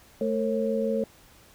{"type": "tone cluster", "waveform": "sine", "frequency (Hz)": [219, 456.4, 543], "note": ["A3", "A#4", "C#5"], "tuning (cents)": [-8, -37, -36], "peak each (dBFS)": -28, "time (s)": [0.21, 1.04], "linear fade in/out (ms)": 2, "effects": ["pink hiss -55 dBFS RMS until 1.54 s"]}